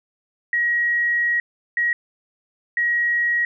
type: tone bursts at uneven times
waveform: sine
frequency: 1900 Hz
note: A#6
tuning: 33 cents sharp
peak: -17 dBFS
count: 3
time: 0.53-1.4 / 1.77-1.93 / 2.77-3.45 s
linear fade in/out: 2 ms
effects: none